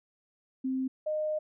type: tone pair in turn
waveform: sine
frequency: 261.6 / 614.2 Hz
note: C4 / D#5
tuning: 0 / -23 cents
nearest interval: octave + minor third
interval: 1477 cents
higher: second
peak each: -28 dBFS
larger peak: neither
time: 0.64-0.88 / 1.06-1.39 s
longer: second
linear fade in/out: 10 ms
effects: none